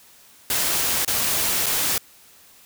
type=noise with dropouts; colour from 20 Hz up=white; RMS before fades=-22 dBFS; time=0.5-1.98 s; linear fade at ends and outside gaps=2 ms; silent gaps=1.049-1.077 / 1.66-1.664 s; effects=white hiss -51 dBFS RMS until 2.65 s